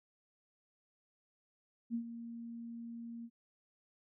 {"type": "tone with ADSR envelope", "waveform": "sine", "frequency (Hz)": 232.9, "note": "A#3", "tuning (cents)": -1, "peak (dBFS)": -32, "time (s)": [1.9, 3.3], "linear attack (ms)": 44, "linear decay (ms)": 88, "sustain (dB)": -11, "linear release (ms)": 56, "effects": []}